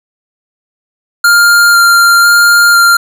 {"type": "tone with vibrato", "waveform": "square", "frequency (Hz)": 1396.9, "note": "F6", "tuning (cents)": 0, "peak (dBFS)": -4, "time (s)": [1.24, 2.97], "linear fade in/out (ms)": 5, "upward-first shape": "square", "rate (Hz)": 1, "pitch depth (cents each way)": 8, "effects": []}